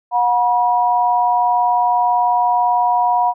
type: tone pair together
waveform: sine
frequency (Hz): 724.1 / 966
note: F#5 / B5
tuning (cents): -38 / -39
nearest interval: perfect fourth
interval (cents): 499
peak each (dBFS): -15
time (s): 0.11-3.34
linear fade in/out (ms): 50
effects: none